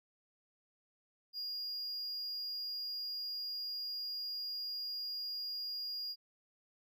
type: tone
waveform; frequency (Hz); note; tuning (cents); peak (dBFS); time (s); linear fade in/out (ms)
triangle; 4843; D#8; -48; -37; 1.33-6.16; 50
effects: none